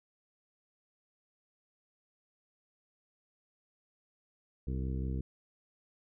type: harmonic tone with a mistuned harmonic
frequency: 65.41 Hz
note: C2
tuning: in tune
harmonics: 1 / 2 / 3 / 4 / 5 / 6 / 7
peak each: -34 / -38 / -42 / -46 / -47 / -52 / -51 dBFS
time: 4.67-5.21 s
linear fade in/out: 5 ms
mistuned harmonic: 7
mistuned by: -17 cents
effects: none